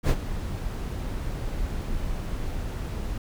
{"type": "noise with ADSR envelope", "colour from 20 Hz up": "brown", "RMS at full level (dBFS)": -17, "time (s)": [0.03, 3.18], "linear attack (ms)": 63, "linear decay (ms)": 58, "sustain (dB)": -13, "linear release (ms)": 3, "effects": []}